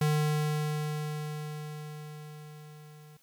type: tone with level ramp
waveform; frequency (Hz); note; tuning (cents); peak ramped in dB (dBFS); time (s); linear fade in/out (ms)
square; 151.2; D#3; -49; -24 to -51; 0.01-3.17; 5
effects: white hiss -66 dBFS RMS until 3.22 s